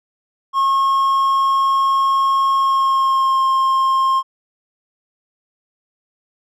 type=tone with pitch glide; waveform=triangle; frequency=1084 to 1064.1 Hz; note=C#6 to C6; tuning=-39 to +29 cents; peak=-11 dBFS; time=0.53-4.23 s; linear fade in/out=50 ms; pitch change=-32 cents; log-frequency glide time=2.55-3.43 s; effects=none